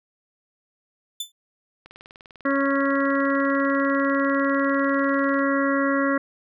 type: tone with exponential decay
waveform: sawtooth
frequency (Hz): 3520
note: A7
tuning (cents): 0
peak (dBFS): -21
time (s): 1.2-1.32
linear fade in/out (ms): 5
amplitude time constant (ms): 24
type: click train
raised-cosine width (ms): 0.3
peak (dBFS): -28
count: 72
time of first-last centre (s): 1.86-5.392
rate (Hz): 20.1
type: harmonic tone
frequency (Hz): 276.4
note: C#4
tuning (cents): -5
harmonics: 1 / 2 / 4 / 5 / 6 / 7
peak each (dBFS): -22 / -25 / -28 / -29 / -30 / -30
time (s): 2.45-6.18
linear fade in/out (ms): 5
effects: none